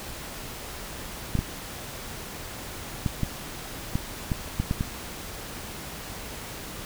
clicks, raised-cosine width 5 ms, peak -12 dBFS, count 9, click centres 1.353 / 1.39 / 3.062 / 3.233 / 3.955 / 4.318 / 4.6 / 4.711 / 4.809 s, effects pink hiss -38 dBFS RMS until 6.85 s

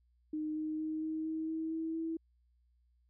sine tone with pitch steps, 307.8 / 310.3 / 312.8 / 315.4 / 317.9 / 320.5 / 323.1 / 325.7 Hz, D#4 / D#4 / D#4 / D#4 / D#4 / E4 / E4 / E4, -19 / -5 / +9 / +24 / +37 / -49 / -35 / -21 cents, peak -34 dBFS, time 0.33-2.17 s, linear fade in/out 5 ms, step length 230 ms, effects added 60 Hz sine -68 dBFS peak until 3.09 s

